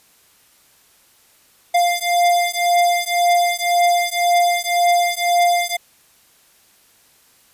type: beating tone pair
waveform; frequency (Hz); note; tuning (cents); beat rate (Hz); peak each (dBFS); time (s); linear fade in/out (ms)
square; 698.5 / 700.4; F5 / F5; 0 / +5; 1.9; -18 / -18; 1.74-5.77; 10
effects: white hiss -54 dBFS RMS until 7.53 s + resampled to 32000 Hz